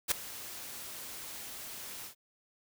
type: noise with ADSR envelope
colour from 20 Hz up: white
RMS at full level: -26 dBFS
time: 0.08-2.15 s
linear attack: 35 ms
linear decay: 5 ms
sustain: -18 dB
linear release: 100 ms
effects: none